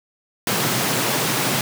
pink high-pass noise, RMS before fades -21 dBFS, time 0.47-1.61 s, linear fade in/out 2 ms, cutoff 110 Hz, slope 96 dB/octave, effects none

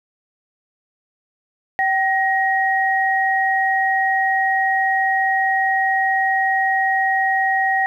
sine tone pair together, 770.4 / 1885 Hz, G5 / A#6, -30 / +19 cents, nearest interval octave + minor third, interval 1549 cents, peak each -18 dBFS, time 1.79-7.86 s, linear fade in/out 0 ms, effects 9-bit

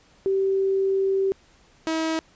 sine / sawtooth tone pair in turn, 387.2 / 321.2 Hz, G4 / E4, -21 / -45 cents, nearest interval minor third, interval 324 cents, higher first, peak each -19 dBFS, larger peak neither, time 0.26-1.32 / 1.87-2.19 s, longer first, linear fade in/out 0 ms, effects pink hiss -57 dBFS RMS until 2.35 s + resampled to 16000 Hz

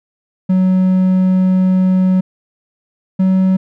triangle tone pair in turn, 186 / 188.16 Hz, F#3 / F#3, +9 / +29 cents, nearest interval unison, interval 20 cents, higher second, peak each -7 dBFS, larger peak neither, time 0.49-2.21 / 3.19-3.57 s, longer first, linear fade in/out 10 ms, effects none

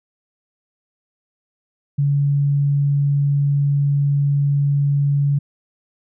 sine tone, 142.1 Hz, C#3, 43 cents sharp, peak -14 dBFS, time 1.98-5.39 s, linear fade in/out 10 ms, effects none

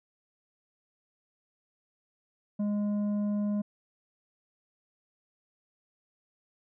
sine tone with tanh clipping, 206.5 Hz, G#3, 10 cents flat, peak -28 dBFS, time 2.59-3.62 s, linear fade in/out 10 ms, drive 7 dB, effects none

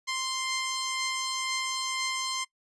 10% pulse tone pair together, 1046.5 / 2095 Hz, C6 / C7, 0 / +2 cents, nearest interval octave, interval 1202 cents, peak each -21 / -28 dBFS, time 0.07-2.45 s, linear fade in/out 20 ms, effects noise-tail reverb RT60 0.1 s tail -20 dB re dry + resampled to 22050 Hz

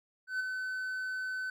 triangle tone with ADSR envelope, 1516 Hz, F#6, 42 cents sharp, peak -27 dBFS, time 0.27-1.5 s, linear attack 130 ms, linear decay 10 ms, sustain -5 dB, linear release 3 ms, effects none

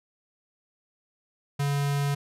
square tone with notch filter, 142.1 Hz, C#3, 43 cents sharp, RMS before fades -26 dBFS, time 1.59-2.15 s, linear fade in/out 10 ms, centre 350 Hz, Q 1.8, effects resampled to 32000 Hz

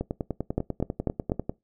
two click trains, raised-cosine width 2 ms, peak -11 / -15 dBFS, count 4 / 16, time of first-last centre 0.58-1.319 / 0.01-1.495 s, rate 4.06 / 10.1 Hz, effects noise-tail reverb RT60 0.2 s tail -21 dB re dry

